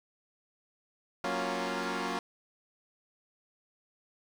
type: chord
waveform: 10% pulse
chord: Gb major seventh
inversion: none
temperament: equal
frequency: 185 / 233.1 / 277.2 / 349.2 Hz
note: Gb3 / Bb3 / Db4 / F4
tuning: 0 / 0 / 0 / 0 cents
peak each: -29 dBFS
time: 1.24-2.19 s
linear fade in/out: 2 ms
effects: low-pass 6000 Hz 12 dB/octave + 9-bit